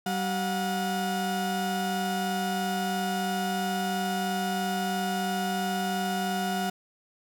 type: tone pair together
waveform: 35% pulse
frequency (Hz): 191.5 / 723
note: G3 / F#5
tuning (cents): -40 / -40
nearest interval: octave + major seventh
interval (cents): 2300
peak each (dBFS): -28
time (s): 0.06-6.7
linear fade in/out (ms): 5
effects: none